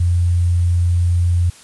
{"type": "tone with sample-and-hold", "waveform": "sine", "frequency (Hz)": 87.31, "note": "F2", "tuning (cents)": 0, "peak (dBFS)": -12, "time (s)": [0, 1.5], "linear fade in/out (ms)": 5, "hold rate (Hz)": 8820, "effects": ["white hiss -43 dBFS RMS until 1.63 s", "resampled to 24000 Hz"]}